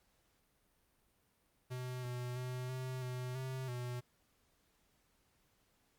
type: tone with pitch steps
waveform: square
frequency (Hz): 126.2 / 123.6 / 126.3 / 128.9 / 125.9 / 130.8 / 123.2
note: B2 / B2 / B2 / C3 / B2 / C3 / B2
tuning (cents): +38 / +2 / +39 / -26 / +34 / 0 / -4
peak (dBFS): -40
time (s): 1.7-4.01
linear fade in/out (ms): 20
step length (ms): 330
effects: pink hiss -75 dBFS RMS until 5.98 s + Opus 48 kbps